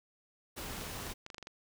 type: noise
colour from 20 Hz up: pink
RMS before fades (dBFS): -42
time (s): 0.56-1.14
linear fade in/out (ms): 20
type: clicks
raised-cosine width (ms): 0.2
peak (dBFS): -28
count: 10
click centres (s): 0.768 / 0.812 / 1.067 / 1.098 / 1.264 / 1.302 / 1.345 / 1.382 / 1.427 / 1.471
effects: none